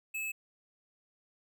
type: tone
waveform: square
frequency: 2600 Hz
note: E7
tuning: 24 cents flat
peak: -35 dBFS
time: 0.14-0.32 s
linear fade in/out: 10 ms
effects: none